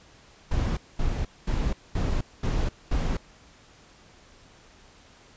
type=noise bursts; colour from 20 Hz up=brown; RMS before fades=-25 dBFS; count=6; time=0.51-3.17 s; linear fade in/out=5 ms; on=260 ms; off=220 ms; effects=pink hiss -54 dBFS RMS until 5.36 s + resampled to 16000 Hz